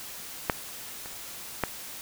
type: clicks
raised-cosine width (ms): 0.5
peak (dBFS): -7 / -26 / -9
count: 3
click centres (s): 0.498 / 1.059 / 1.637
effects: white hiss -41 dBFS RMS until 2.01 s